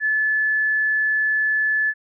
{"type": "tone", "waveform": "sine", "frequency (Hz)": 1730, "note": "A6", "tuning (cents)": -30, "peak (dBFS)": -17, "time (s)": [0, 1.94], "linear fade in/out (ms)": 50, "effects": []}